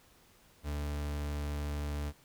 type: tone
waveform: 40% pulse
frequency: 73.2 Hz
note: D2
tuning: 5 cents flat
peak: -33 dBFS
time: 0.63-2.13 s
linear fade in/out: 50 ms
effects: pink hiss -63 dBFS RMS until 2.24 s